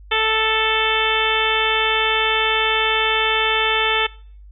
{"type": "harmonic tone", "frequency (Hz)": 440, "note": "A4", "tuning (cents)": 0, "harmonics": [1, 2, 3, 4, 5, 6, 7, 8], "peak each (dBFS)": [-24, -24, -24, -24, -24, -24, -24, -24], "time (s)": [0.11, 4.07], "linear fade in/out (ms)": 10, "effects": ["noise-tail reverb RT60 0.5 s tail -23 dB re dry", "added 50 Hz sine -39 dBFS peak until 4.51 s"]}